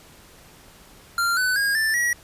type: tone with pitch steps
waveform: square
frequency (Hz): 1387 / 1503.8 / 1630.5 / 1767.8 / 1916.7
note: F6 / F#6 / G#6 / A6 / A#6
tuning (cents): -12 / +28 / -32 / +8 / +48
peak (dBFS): -20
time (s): 1.18-2.13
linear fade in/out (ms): 2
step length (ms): 190
effects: pink hiss -49 dBFS RMS until 2.23 s + resampled to 32000 Hz